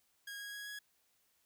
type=tone with pitch steps; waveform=sawtooth; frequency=1638 / 1648.4 / 1658.9 / 1669.5 Hz; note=G#6 / G#6 / G#6 / G#6; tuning=-24 / -13 / -2 / +9 cents; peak=-40 dBFS; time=0.27-0.79 s; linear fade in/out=5 ms; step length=130 ms; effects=white hiss -75 dBFS RMS until 1.45 s